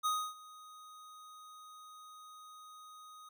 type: tone with ADSR envelope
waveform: square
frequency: 1248 Hz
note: D#6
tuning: 5 cents sharp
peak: -30 dBFS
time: 0.03-3.29 s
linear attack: 28 ms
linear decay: 280 ms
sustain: -22 dB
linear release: 6 ms
effects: none